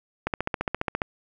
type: click train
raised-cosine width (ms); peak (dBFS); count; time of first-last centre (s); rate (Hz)
0.5; -10; 12; 0.27-1.018; 14.7
effects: none